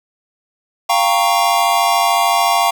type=chord; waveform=square; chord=G half-diminished seventh; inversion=third; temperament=equal with one note detuned; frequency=698.5 / 792.2 / 932.3 / 1108.7 Hz; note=F5 / G5 / Bb5 / Db6; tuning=0 / +18 / 0 / 0 cents; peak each=-17 / -19 / -19 / -19 dBFS; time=0.89-2.71 s; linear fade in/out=10 ms; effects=none